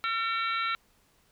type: harmonic tone with a mistuned harmonic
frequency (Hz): 453.3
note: A#4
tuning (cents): -48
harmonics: 3 / 4 / 5 / 6 / 7 / 8 / 9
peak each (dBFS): -29 / -39 / -34 / -40 / -43 / -46 / -38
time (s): 0.04-0.75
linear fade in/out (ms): 0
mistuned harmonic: 9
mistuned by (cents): -59
effects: pink hiss -66 dBFS RMS until 1.31 s